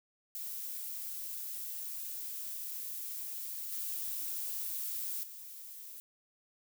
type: noise with level steps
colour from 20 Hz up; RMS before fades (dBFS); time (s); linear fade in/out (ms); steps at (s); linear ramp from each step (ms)
violet; -41 / -38 / -48; 0.35-6; 0; 3.72 / 5.23; 5
effects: none